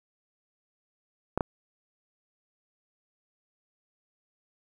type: clicks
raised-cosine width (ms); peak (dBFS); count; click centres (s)
1; -12; 2; 1.376 / 1.408
effects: 8-bit